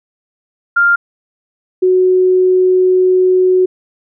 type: tone pair in turn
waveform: sine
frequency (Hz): 1398 / 369.2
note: F6 / F#4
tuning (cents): +1 / -4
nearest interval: octave + major seventh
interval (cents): 2305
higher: first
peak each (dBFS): -7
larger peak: neither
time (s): 0.76-0.96 / 1.82-3.66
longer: second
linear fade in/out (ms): 10
effects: none